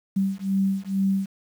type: beating tone pair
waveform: sine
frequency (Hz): 193 / 195.2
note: G3 / G3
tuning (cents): -27 / -7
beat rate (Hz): 2.2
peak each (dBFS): -24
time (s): 0.16-1.26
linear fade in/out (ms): 10
effects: 8-bit